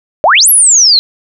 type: exponential two-way sweep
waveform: sine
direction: up then down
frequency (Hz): 557 to 11840 to 4030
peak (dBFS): -3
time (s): 0.24-0.99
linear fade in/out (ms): 0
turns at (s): 0.49
effects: none